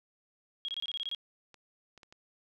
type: tone bursts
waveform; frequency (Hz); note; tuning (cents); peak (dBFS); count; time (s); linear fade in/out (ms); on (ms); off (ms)
sine; 3279; G#7; -23; -33; 9; 0.65-1.148; 0; 34; 24
type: clicks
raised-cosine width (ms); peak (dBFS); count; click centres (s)
0.2; -36; 4; 1.543 / 1.977 / 2.032 / 2.125
effects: none